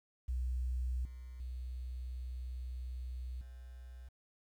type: tone with level steps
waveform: sine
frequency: 62.5 Hz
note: B1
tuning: 21 cents sharp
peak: -33 / -45 / -39 / -47 dBFS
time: 0.28-4.09 s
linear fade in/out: 10 ms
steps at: 1.05 / 1.4 / 3.41 s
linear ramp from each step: 2 ms
effects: 11-bit